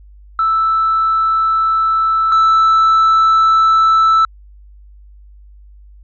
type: tone pair in turn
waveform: sine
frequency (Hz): 1318.5 / 1318.5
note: E6 / E6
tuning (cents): 0 / 0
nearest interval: unison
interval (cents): 0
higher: neither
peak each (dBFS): -10 / -5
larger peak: second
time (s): 0.39-2.32 / 2.32-4.25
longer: neither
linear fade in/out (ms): 2
effects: tanh soft clip ceiling -7 dBFS + added 50 Hz sine -38 dBFS peak until 6.03 s